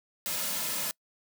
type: noise with comb filter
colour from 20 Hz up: white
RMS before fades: -32 dBFS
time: 0.26-0.91 s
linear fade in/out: 0 ms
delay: 2.6 ms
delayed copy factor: -0.6
effects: noise-tail reverb RT60 0.1 s tail -25 dB re dry + high-pass 150 Hz 12 dB/octave